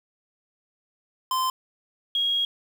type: tone pair in turn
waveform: square / sine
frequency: 1035 / 3286 Hz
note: C6 / G#7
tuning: -19 / -19 cents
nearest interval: octave + minor sixth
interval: 2000 cents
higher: second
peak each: -23 / -21 dBFS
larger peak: second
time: 1.31-1.5 / 2.15-2.45 s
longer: second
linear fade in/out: 2 ms
effects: 8-bit